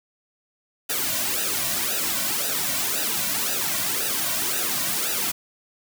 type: noise with flanger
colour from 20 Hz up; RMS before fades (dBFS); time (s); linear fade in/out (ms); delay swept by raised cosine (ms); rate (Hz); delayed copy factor
white; -25; 0.89-5.32; 10; 0.91 to 2.41; 1.9; -0.8
effects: none